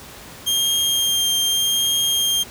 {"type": "tone with vibrato", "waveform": "sawtooth", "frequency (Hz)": 3205, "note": "G7", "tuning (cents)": 38, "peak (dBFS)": -14, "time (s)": [0.46, 2.44], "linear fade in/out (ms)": 20, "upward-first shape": "triangle", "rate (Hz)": 0.82, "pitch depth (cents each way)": 13, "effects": ["pink hiss -39 dBFS RMS until 2.5 s", "high-pass 60 Hz 12 dB/octave"]}